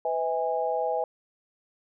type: tone cluster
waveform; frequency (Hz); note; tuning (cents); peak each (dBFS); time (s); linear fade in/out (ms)
sine; 502 / 645 / 820; B4 / E5 / G#5; +28 / -38 / -22; -29; 0.05-1.04; 2
effects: none